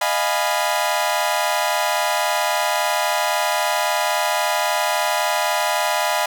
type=chord; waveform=sawtooth; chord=F half-diminished seventh; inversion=third; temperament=equal with one note detuned; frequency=614.8 / 698.5 / 830.6 / 987.8 Hz; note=Eb5 / F5 / Ab5 / Cb6; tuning=-21 / 0 / 0 / 0 cents; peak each=-20 dBFS; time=0.01-6.26 s; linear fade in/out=5 ms; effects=none